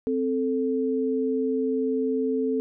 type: tone pair together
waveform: sine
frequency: 261.3 / 440 Hz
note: C4 / A4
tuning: -2 / 0 cents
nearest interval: major sixth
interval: 902 cents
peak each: -25 dBFS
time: 0.07-2.6 s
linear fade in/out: 0 ms
effects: none